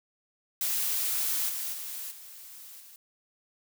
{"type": "noise with level steps", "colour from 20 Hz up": "blue", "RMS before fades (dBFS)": [-29, -34, -38, -47, -51], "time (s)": [0.61, 2.96], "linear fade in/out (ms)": 2, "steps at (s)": [1.48, 1.72, 2.1, 2.79], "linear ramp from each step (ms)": 20, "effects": []}